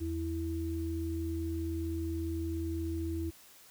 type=tone pair together; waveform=sine; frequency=82.4 / 329.6 Hz; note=E2 / E4; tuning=0 / 0 cents; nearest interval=2 octaves; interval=2400 cents; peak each=-35 / -35 dBFS; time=0-3.31 s; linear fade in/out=20 ms; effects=white hiss -57 dBFS RMS until 3.7 s